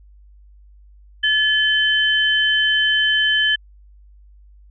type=tone pair together; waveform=sine; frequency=1722 / 3072 Hz; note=A6 / G7; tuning=-38 / -36 cents; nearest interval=minor seventh; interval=1002 cents; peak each=-17 dBFS; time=1.23-3.56 s; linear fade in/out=10 ms; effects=added 50 Hz sine -44 dBFS peak until 4.7 s